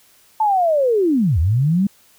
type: linear two-way sweep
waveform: sine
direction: down then up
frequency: 889 to 73.42 to 205.1 Hz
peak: -13 dBFS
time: 0.4-1.87 s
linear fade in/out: 5 ms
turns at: 1.39 s
effects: white hiss -53 dBFS RMS until 2.18 s